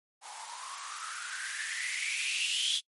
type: noise with band-pass filter sweep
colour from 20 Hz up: violet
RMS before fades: -35 dBFS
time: 0.21-2.81 s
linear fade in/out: 50 ms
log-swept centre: 800 to 3400 Hz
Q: 8.6
effects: noise-tail reverb RT60 0.1 s tail -25 dB re dry + MP3 48 kbps